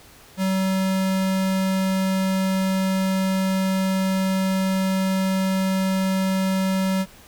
square tone, 190.1 Hz, F#3, 47 cents sharp, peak -20 dBFS, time 0.37-7.06 s, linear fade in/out 50 ms, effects pink hiss -48 dBFS RMS until 7.27 s

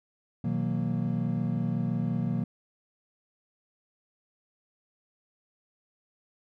triangle chord, B major seventh, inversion none, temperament equal with one note detuned, 123.47 / 159.38 / 185 / 233.1 Hz, B2 / D#3 / F#3 / A#3, 0 / +42 / 0 / 0 cents, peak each -30 dBFS, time 0.44-2.44 s, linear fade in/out 5 ms, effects none

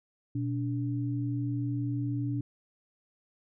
sine tone pair together, 121.51 / 289 Hz, B2 / D4, -28 / -28 cents, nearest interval octave + minor third, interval 1500 cents, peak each -30 / -33 dBFS, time 0.35-2.41 s, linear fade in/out 5 ms, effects none

